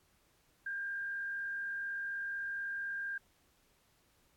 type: tone with frequency modulation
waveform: sine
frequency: 1600 Hz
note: G6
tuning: 35 cents sharp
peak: -36 dBFS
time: 0.66-3.18 s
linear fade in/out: 5 ms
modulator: 55.9 Hz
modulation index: 0.41
effects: pink hiss -71 dBFS RMS until 4.36 s + AAC 64 kbps